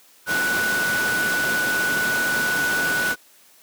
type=tone in noise; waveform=sine; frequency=1480 Hz; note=F#6; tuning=in tune; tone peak=-20 dBFS; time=0.26-3.16 s; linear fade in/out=50 ms; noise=pink; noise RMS=-26 dBFS; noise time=0.26-3.16 s; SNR=+3 dB; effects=white hiss -53 dBFS RMS until 3.62 s + high-pass 200 Hz 12 dB/octave